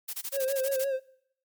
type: noise bursts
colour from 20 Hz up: blue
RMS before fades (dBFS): -34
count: 10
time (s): 0.08-0.846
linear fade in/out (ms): 10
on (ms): 55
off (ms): 24
type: tone with vibrato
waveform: triangle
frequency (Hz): 537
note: C5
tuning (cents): +45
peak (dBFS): -24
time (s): 0.32-1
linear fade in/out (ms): 50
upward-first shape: sine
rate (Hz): 5.9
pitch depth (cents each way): 55
effects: noise-tail reverb RT60 0.7 s tail -22 dB re dry + MP3 96 kbps